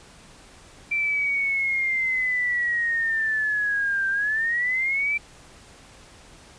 sine linear two-way sweep, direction down then up, 2349 to 1568 to 2349 Hz, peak -21 dBFS, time 0.91-5.18 s, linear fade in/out 10 ms, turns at 4.09 s, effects pink hiss -49 dBFS RMS until 6.58 s + resampled to 22050 Hz

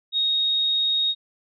sine tone, 3743 Hz, A#7, 6 cents sharp, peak -19 dBFS, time 0.12-1.15 s, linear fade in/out 50 ms, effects none

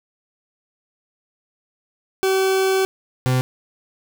40% pulse tone pair in turn, 382.2 / 127.99 Hz, G4 / C3, -44 / -38 cents, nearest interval octave + perfect fifth, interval 1894 cents, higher first, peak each -15 dBFS, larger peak neither, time 2.23-2.85 / 3.26-3.41 s, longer first, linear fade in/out 0 ms, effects none

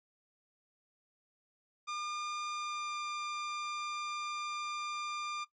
sawtooth tone with pitch glide, 1206 to 1197.7 Hz, D6 to D6, +46 to +34 cents, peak -33 dBFS, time 1.87-5.45 s, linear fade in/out 20 ms, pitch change -12 cents, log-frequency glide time 2.52-2.97 s, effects noise-tail reverb RT60 0.1 s tail -17 dB re dry + resampled to 16000 Hz

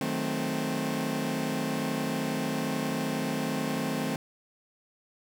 sawtooth chord, D# diminished seventh, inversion none, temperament equal with one note detuned, 155.56 / 185 / 218 / 261.6 Hz, D#3 / F#3 / A3 / C4, 0 / 0 / -16 / 0 cents, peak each -31 / -34 / -29 / -28 dBFS, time 0.01-4.16 s, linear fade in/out 2 ms, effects none

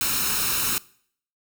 white noise with comb filter, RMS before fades -24 dBFS, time 0.01-0.78 s, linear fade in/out 0 ms, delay 0.75 ms, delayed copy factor +0.65, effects noise-tail reverb RT60 0.6 s tail -22 dB re dry

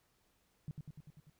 sine tone with echo, 150.7 Hz, D3, 45 cents sharp, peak -38 dBFS, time 0.68-0.71 s, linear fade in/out 0 ms, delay 98 ms, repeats 6, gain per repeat -3 dB, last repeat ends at 1.298 s, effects pink hiss -75 dBFS RMS until 1.39 s

